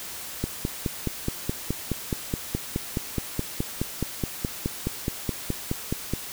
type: click train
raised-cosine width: 3 ms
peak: -12 dBFS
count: 28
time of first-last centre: 0.44-6.136 s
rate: 4.74 Hz
effects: white hiss -37 dBFS RMS until 6.32 s